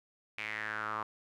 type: tone with band-pass filter sweep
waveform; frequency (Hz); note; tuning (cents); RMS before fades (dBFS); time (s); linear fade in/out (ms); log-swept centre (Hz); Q
sawtooth; 107.7; A2; -37; -38; 0.38-1.03; 5; 2400 to 1100; 5.5
effects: none